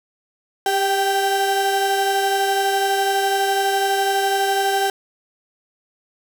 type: tone pair together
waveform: 35% pulse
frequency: 396 / 780 Hz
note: G4 / G5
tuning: +18 / -9 cents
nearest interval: octave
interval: 1173 cents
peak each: -20 / -17 dBFS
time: 0.66-4.9 s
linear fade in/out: 2 ms
effects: none